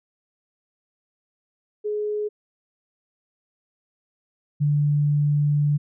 sine tone pair in turn, 420.2 / 146.6 Hz, G#4 / D3, +20 / -3 cents, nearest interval octave + tritone, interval 1823 cents, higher first, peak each -23 / -17 dBFS, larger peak second, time 1.84-2.29 / 4.6-5.78 s, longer second, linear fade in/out 20 ms, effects none

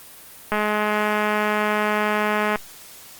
click train, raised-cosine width 0.5 ms, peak -7 dBFS, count 431, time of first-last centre 0.52-2.558 s, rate 211 Hz, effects white hiss -43 dBFS RMS until 3.19 s + Opus 32 kbps

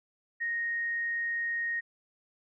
sine tone, 1864.7 Hz, A#6, in tune, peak -29 dBFS, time 0.4-1.81 s, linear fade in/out 20 ms, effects none

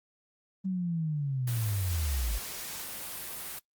sine linear sweep, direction down, 192.2 to 48 Hz, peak -28 dBFS, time 0.64-2.39 s, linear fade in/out 20 ms
white noise, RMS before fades -39 dBFS, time 1.47-3.59 s, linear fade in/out 5 ms
effects noise-tail reverb RT60 0.1 s tail -21 dB re dry + Opus 32 kbps

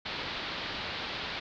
white low-pass noise, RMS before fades -37 dBFS, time 0.05-1.4 s, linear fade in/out 10 ms, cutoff 4400 Hz, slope 48 dB/octave, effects none

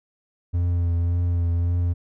triangle tone with vibrato, 86.4 Hz, F2, 18 cents flat, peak -17 dBFS, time 0.53-1.94 s, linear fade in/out 20 ms, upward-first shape triangle, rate 1.8 Hz, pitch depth 29 cents each way, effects none

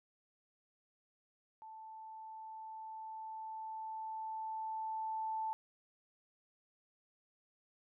sine tone with level ramp, 880 Hz, A5, in tune, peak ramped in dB -49 to -35 dBFS, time 1.62-5.53 s, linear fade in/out 0 ms, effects none

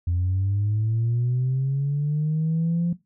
sine linear sweep, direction up, 85.5 to 174.1 Hz, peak -19 dBFS, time 0.07-2.93 s, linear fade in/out 5 ms, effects noise-tail reverb RT60 0.2 s tail -17 dB re dry + tanh soft clip ceiling -17 dBFS

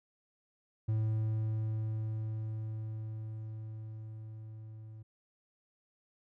triangle tone with level ramp, 109.5 Hz, A2, 8 cents flat, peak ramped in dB -26 to -44 dBFS, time 0.88-5.03 s, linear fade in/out 10 ms, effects none

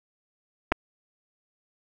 clicks, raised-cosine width 0.5 ms, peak -8 dBFS, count 2, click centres 0.719 / 0.722 s, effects none

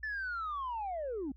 sine linear sweep, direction down, 1774 to 246.9 Hz, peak -33 dBFS, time 0.03-1.32 s, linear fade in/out 5 ms, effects tanh soft clip ceiling -32 dBFS + added 60 Hz sine -52 dBFS peak until 1.36 s

